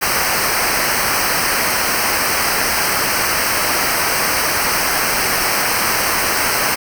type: noise with comb filter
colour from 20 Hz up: pink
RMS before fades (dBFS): -17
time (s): 0.01-6.76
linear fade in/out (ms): 20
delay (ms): 0.28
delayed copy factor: -0.85
effects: none